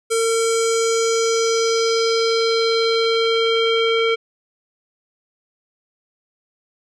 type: tone with low-pass filter sweep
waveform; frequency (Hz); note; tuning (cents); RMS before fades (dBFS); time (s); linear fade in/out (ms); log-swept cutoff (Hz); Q
square; 454.8; A#4; -43; -18; 0.1-4.16; 20; 8800 to 2800; 3.8
effects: none